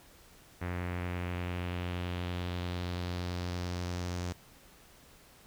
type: tone with low-pass filter sweep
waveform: sawtooth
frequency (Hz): 88.8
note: F2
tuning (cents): +29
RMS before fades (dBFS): -36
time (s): 0.61-4.33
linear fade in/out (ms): 10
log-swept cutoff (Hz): 2000 to 6500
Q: 2.2
effects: pink hiss -58 dBFS RMS until 5.46 s